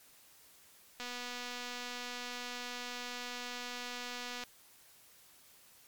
click train, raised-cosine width 0.2 ms, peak -25 dBFS, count 843, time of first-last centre 1-4.437 s, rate 245 Hz, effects white hiss -61 dBFS RMS until 5.87 s + MP3 96 kbps

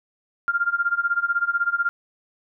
sine tone with tremolo, 1396.9 Hz, F6, in tune, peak -16 dBFS, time 0.48-1.89 s, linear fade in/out 0 ms, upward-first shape sine, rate 16 Hz, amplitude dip 90%, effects none

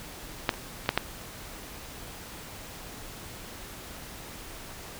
clicks, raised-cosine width 0.3 ms, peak -6 / -25 / -25 / -6 / -6 dBFS, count 5, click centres 0.492 / 0.54 / 0.86 / 0.891 / 0.976 s, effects pink hiss -43 dBFS RMS until 4.99 s

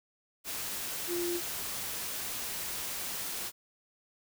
sine tone in noise, 347.8 Hz, F4, 7 cents flat, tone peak -31 dBFS, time 1.07-1.41 s, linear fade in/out 50 ms, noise white, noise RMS -37 dBFS, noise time 0.44-3.52 s, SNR +3 dB, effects none

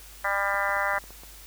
harmonic tone, 199.3 Hz, G3, 29 cents sharp, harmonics 3 / 4 / 5 / 6 / 7 / 8 / 9 / 10, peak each -32 / -32 / -32 / -32 / -32 / -32 / -32 / -32 dBFS, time 0.24-0.99 s, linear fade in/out 10 ms
clicks, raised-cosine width 1 ms, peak -33 dBFS, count 8, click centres 0.543 / 0.692 / 0.767 / 0.936 / 0.98 / 1.04 / 1.106 / 1.235 s
effects added 50 Hz sine -48 dBFS peak until 1.46 s + white hiss -48 dBFS RMS until 1.46 s

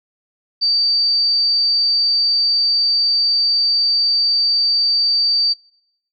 sine tone, 4628 Hz, D8, 26 cents flat, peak -13 dBFS, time 0.61-5.54 s, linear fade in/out 20 ms, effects noise-tail reverb RT60 0.8 s tail -24 dB re dry

